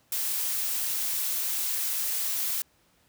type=noise; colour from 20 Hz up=blue; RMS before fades=-29 dBFS; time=0.12-2.62 s; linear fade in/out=2 ms; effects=pink hiss -65 dBFS RMS until 3.08 s + high-pass 60 Hz 12 dB/octave